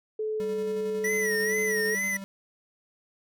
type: tone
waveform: sine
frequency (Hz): 432.3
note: A4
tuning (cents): -31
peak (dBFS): -27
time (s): 0.19-1.95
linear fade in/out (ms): 5
type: tone with tremolo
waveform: square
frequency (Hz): 195.5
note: G3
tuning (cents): -4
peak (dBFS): -36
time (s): 0.4-2.24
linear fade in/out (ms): 0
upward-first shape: square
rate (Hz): 11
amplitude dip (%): 30
type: tone with vibrato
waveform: square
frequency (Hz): 1933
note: B6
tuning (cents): -38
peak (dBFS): -27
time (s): 1.04-2.17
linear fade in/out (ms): 5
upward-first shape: sine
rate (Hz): 2.2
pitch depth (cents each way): 100
effects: none